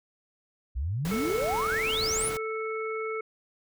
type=exponential sweep; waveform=sine; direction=up; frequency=56.9 to 10960 Hz; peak=-27 dBFS; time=0.75-2.3 s; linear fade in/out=20 ms
type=noise; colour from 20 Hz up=pink; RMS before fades=-37 dBFS; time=1.05-2.37 s; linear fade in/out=0 ms
type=harmonic tone; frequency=440 Hz; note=A4; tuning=in tune; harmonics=1 / 3 / 5; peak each=-31 / -36 / -38 dBFS; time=1.11-3.21 s; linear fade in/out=5 ms
effects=none